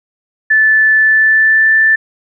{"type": "tone with pitch glide", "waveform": "sine", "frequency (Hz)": [1749, 1766.3], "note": ["A6", "A6"], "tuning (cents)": [-11, 6], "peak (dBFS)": -6, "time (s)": [0.5, 1.96], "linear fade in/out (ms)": 10, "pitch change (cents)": 17, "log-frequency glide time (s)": [0.97, 1.73], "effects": []}